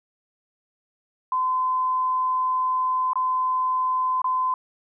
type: tone with dropouts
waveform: sine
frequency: 1024 Hz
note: C6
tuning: 38 cents flat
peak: -20 dBFS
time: 1.32-4.54 s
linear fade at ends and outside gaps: 2 ms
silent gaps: 3.133-3.156 / 4.218-4.243 s
effects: none